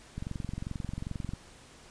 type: click train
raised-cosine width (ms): 5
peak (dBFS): -23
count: 27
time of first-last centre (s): 0.18-1.336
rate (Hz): 22.5
effects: pink hiss -54 dBFS RMS until 1.9 s + resampled to 22050 Hz